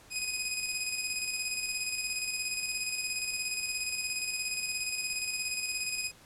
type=tone with tremolo; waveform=15% pulse; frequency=2504 Hz; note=D#7; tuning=10 cents sharp; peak=-23 dBFS; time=0.1-6.12 s; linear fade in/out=50 ms; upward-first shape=square; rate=17 Hz; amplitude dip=40%; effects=pink hiss -56 dBFS RMS until 6.25 s + low-pass 12000 Hz 12 dB/octave